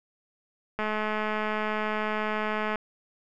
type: click train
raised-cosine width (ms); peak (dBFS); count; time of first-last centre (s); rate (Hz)
0.5; -15; 422; 0.79-2.757; 214
effects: none